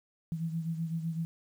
sine beating tone pair, 163 / 170.9 Hz, E3 / F3, -19 / -37 cents, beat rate 7.9 Hz, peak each -32 / -39 dBFS, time 0.32-1.25 s, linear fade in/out 0 ms, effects 10-bit

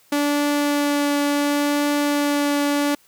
sawtooth tone with vibrato, 289.3 Hz, D4, 26 cents flat, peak -14 dBFS, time 0.12-2.95 s, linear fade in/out 5 ms, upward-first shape triangle, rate 0.7 Hz, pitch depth 10 cents each way, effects white hiss -56 dBFS RMS until 3.07 s

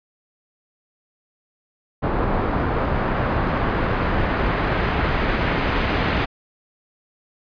pink noise with low-pass filter sweep, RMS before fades -21 dBFS, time 2.02-6.26 s, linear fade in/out 20 ms, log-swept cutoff 1100 to 2500 Hz, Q 1, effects resampled to 11025 Hz

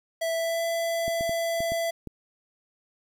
square tone with pitch glide, 659 to 668.6 Hz, E5 to E5, -1 to +24 cents, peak -26 dBFS, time 0.21-1.91 s, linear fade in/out 10 ms, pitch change +25 cents, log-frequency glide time 0.35-0.64 s
clicks, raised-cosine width 3 ms, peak -23 dBFS, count 6, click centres 1.08 / 1.209 / 1.294 / 1.605 / 1.72 / 2.073 s
effects 9-bit

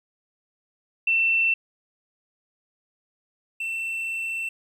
sine / triangle tone pair in turn, 2686 / 2686 Hz, E7 / E7, +32 / +32 cents, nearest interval unison, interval 0 cents, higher neither, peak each -18 / -25 dBFS, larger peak first, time 1.07-1.54 / 3.6-4.49 s, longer second, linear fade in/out 5 ms, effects 10-bit

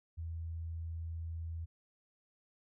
sine tone, 82.41 Hz, E2, in tune, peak -38 dBFS, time 0.17-1.66 s, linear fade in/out 20 ms, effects none

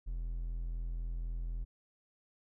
triangle tone, 41.95 Hz, E1, 31 cents sharp, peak -33 dBFS, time 0.06-1.65 s, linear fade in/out 20 ms, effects none

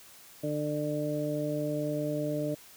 harmonic tone, 149.2 Hz, D3, 28 cents sharp, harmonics 1 / 2 / 3 / 4, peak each -35 / -33 / -38 / -33 dBFS, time 0.43-2.55 s, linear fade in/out 10 ms, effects white hiss -53 dBFS RMS until 2.76 s

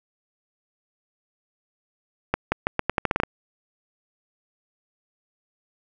accelerating click train, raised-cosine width 0.5 ms, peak -5 dBFS, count 11, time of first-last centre 2.34-3.235 s, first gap 180 ms, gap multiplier 0.83, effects none

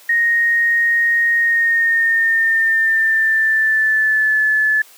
sine tone with pitch glide, 1864.7 to 1729.8 Hz, A#6 to A6, 0 to -30 cents, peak -12 dBFS, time 0.09-4.82 s, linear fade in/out 5 ms, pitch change -130 cents, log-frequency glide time 1.35-4.42 s, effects white hiss -45 dBFS RMS until 4.97 s + high-pass 400 Hz 12 dB/octave

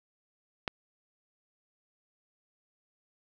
click, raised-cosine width 0.3 ms, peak -14 dBFS, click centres 0.678 s, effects none

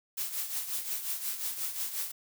blue noise with tremolo, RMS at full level -32 dBFS, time 0.17-2.12 s, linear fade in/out 10 ms, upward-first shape triangle, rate 5.6 Hz, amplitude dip 70%, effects none

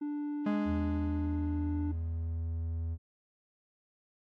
triangle tone, 293.7 Hz, D4, in tune, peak -31 dBFS, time 0.01-1.92 s, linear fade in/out 10 ms
45% pulse tone with exponential decay, 207.7 Hz, G#3, in tune, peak -28 dBFS, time 0.46-2.4 s, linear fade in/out 5 ms, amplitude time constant 420 ms
triangle tone with pitch glide, 81 to 82.32 Hz, E2 to E2, -30 to -2 cents, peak -30 dBFS, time 0.65-2.98 s, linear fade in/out 50 ms, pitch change +28 cents, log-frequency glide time 1.48-2.01 s
effects low-pass 2000 Hz 12 dB/octave + AAC 48 kbps

